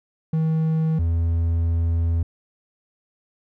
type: tone pair in turn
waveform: triangle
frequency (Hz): 159.5 / 83.52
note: D#3 / E2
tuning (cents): +43 / +23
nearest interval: major seventh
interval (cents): 1120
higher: first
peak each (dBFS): -16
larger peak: neither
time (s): 0.33-0.99 / 0.99-2.23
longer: second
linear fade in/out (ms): 5
effects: none